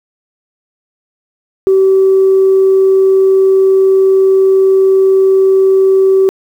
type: tone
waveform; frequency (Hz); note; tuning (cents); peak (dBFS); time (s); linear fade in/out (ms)
sine; 383.6; G4; -37; -4; 1.67-6.29; 0
effects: tanh soft clip ceiling -1 dBFS + 7-bit